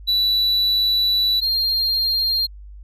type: tone pair in turn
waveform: triangle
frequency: 3951 / 4204 Hz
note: B7 / C8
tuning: 0 / +7 cents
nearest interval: minor second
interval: 107 cents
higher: second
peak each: -14 / -16 dBFS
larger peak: first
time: 0.07-1.41 / 1.41-2.47 s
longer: first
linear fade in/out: 20 ms
effects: added 50 Hz sine -36 dBFS peak until 2.83 s + resampled to 32000 Hz